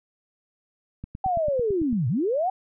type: click train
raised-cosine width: 5 ms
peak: -22 dBFS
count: 9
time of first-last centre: 1.04-1.928 s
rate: 9.01 Hz
type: linear two-way sweep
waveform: sine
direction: down then up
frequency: 779 to 108.5 to 779 Hz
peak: -21 dBFS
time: 1.24-2.5 s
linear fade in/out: 5 ms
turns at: 2.08 s
effects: none